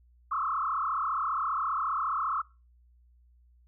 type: tone with frequency modulation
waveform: sine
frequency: 1206 Hz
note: D6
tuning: 46 cents sharp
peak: -27 dBFS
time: 0.31-2.42 s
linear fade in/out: 10 ms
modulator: 34.8 Hz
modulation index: 4.1
effects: noise-tail reverb RT60 0.3 s tail -22 dB re dry + added 60 Hz sine -58 dBFS peak until 3.67 s